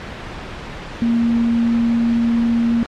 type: tone in noise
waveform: sine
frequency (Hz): 233.1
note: A#3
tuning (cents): 0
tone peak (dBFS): -13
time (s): 1.02-2.83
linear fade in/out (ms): 0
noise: pink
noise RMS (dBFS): -30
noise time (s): 0-2.86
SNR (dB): +14
effects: low-pass 3000 Hz 12 dB/octave + MP3 64 kbps